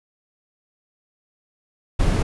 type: noise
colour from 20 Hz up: brown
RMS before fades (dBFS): -18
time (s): 1.99-2.23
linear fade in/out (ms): 10
effects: resampled to 24000 Hz